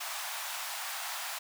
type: high-pass noise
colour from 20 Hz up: pink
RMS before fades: -38 dBFS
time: 0-1.39 s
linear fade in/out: 10 ms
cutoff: 700 Hz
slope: 48 dB/octave
effects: none

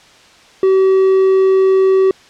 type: tone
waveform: triangle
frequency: 381.6 Hz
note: G4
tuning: 47 cents flat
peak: -6 dBFS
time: 0.63-2.11 s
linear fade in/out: 2 ms
effects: white hiss -44 dBFS RMS until 2.29 s + low-pass 5000 Hz 12 dB/octave

